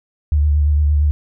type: tone with vibrato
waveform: sine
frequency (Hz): 74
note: D2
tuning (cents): +14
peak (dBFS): -11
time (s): 0.32-1.11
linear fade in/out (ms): 0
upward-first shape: sine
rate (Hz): 8.7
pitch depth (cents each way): 37
effects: none